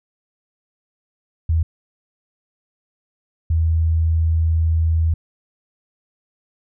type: tone bursts at uneven times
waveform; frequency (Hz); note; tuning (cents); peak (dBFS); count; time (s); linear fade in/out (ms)
sine; 81.2; E2; -26; -14; 2; 1.49-1.63 / 3.5-5.14; 5
effects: none